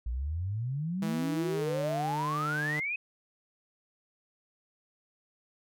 sine exponential sweep, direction up, 55.7 to 2568 Hz, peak -30 dBFS, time 0.06-2.96 s, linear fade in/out 5 ms
sawtooth tone with pitch glide, 163 to 150.34 Hz, E3 to D3, -19 to +41 cents, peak -29 dBFS, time 1.02-2.8 s, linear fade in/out 5 ms, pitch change -140 cents, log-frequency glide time 1.5-1.68 s
effects none

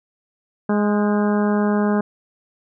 harmonic tone with a mistuned harmonic, 207.7 Hz, G#3, in tune, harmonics 1 / 2 / 3 / 4 / 5 / 6 / 7 / 8, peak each -17 / -23 / -27 / -29 / -31 / -33 / -34 / -35 dBFS, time 0.69-2.01 s, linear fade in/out 5 ms, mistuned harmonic 8, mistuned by -54 cents, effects none

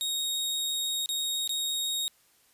sawtooth tone with dropouts, 3751 Hz, A#7, 10 cents sharp, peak -25 dBFS, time 0.01-2.08 s, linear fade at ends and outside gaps 0 ms, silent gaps 1.059-1.09 / 1.476-1.493 s, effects white hiss -64 dBFS RMS until 2.53 s + resampled to 32000 Hz

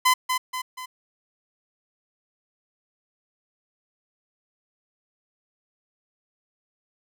sawtooth tone with echo, 1018 Hz, C6, 48 cents flat, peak -12 dBFS, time 0.05-0.14 s, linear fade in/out 10 ms, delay 240 ms, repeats 3, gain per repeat -6 dB, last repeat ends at 0.86 s, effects none

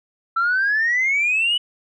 sine exponential sweep, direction up, 1329 to 2984 Hz, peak -15 dBFS, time 0.36-1.58 s, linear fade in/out 10 ms, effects tanh soft clip ceiling -13 dBFS

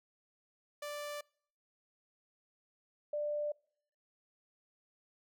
sawtooth / sine tone pair in turn, 587.3 / 592.1 Hz, D5 / D5, 0 / +14 cents, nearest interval unison, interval 14 cents, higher second, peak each -36 / -33 dBFS, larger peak second, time 0.82-1.21 / 3.13-3.52 s, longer neither, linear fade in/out 5 ms, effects noise-tail reverb RT60 0.6 s tail -26 dB re dry

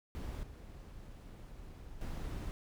brown noise with level steps, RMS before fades -41 / -50 / -40 dBFS, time 0.15-2.51 s, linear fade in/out 0 ms, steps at 0.43 / 2.01 s, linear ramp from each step 2 ms, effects none

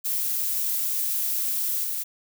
violet noise with level steps, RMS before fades -26 / -29 dBFS, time 0.04-2.04 s, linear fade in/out 20 ms, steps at 1.84 s, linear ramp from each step 2 ms, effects none

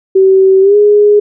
sine tone with pitch glide, 382.6 to 414.8 Hz, G4 to G#4, -42 to -2 cents, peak -3 dBFS, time 0.15-1.2 s, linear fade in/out 10 ms, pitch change +140 cents, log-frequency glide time 0.61-0.76 s, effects none

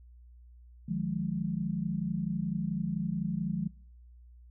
sine tone cluster, 154 / 178.4 / 210 Hz, D#3 / F3 / G#3, -17 / +37 / +19 cents, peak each -35 / -32 / -34 dBFS, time 0.88-3.68 s, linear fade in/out 10 ms, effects noise-tail reverb RT60 0.6 s tail -25 dB re dry + added 60 Hz sine -51 dBFS peak until 4.5 s

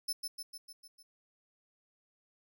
sawtooth tone with echo, 5274 Hz, E8, in tune, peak -29 dBFS, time 0.08-0.13 s, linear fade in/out 10 ms, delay 150 ms, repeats 6, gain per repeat -4 dB, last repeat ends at 1.03 s, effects none

